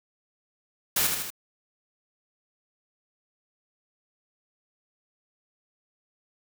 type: noise with echo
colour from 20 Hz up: white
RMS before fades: -24 dBFS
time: 0.96-1.07 s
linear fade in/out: 5 ms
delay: 78 ms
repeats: 3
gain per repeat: -4 dB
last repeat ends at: 1.304 s
effects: none